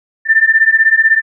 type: beating tone pair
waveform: sine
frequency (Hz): 1777 / 1793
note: A6 / A6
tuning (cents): +17 / +32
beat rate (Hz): 16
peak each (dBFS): -10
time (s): 0.25-1.22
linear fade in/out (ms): 50
effects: none